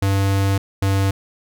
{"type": "tone pair in turn", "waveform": "square", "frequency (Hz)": [98, 97.59], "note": ["G2", "G2"], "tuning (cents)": [0, -7], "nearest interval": "unison", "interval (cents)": 7, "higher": "first", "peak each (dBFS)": -16, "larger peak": "neither", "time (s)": [[0.02, 0.58], [0.82, 1.11]], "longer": "first", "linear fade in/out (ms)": 5, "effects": []}